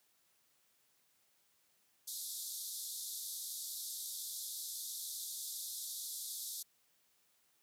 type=band-pass noise; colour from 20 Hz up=white; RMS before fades=-44 dBFS; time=2.07-6.63 s; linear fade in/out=10 ms; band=3500 to 14000 Hz; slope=96 dB/octave; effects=white hiss -74 dBFS RMS until 7.62 s + high-pass 80 Hz 12 dB/octave